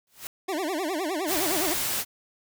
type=noise with exponential growth; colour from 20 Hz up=white; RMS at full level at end=-33 dBFS; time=0.07-0.27 s; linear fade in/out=1 ms; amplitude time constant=42 ms
type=tone with vibrato; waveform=25% pulse; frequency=340.7 Hz; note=F4; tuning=43 cents flat; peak=-23 dBFS; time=0.48-1.74 s; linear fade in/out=10 ms; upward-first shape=sine; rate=9.7 Hz; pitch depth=250 cents each way
type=noise; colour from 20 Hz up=white; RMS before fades=-28 dBFS; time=1.26-2.05 s; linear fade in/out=50 ms
effects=none